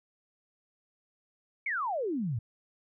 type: exponential sweep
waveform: sine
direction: down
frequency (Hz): 2291 to 103.5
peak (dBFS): -29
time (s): 1.66-2.39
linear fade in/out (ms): 5
effects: none